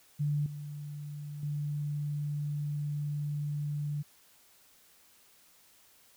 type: tone with level steps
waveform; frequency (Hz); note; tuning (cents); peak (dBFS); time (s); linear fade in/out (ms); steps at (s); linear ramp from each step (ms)
sine; 146.83; D3; 0; -27 / -38 / -31; 0.19-4.03; 20; 0.46 / 1.43; 2
effects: white hiss -62 dBFS RMS until 6.16 s